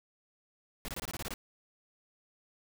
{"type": "noise bursts", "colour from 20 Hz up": "pink", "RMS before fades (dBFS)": -39, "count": 9, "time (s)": [0.85, 1.339], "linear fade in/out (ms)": 0, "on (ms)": 33, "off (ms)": 24, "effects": []}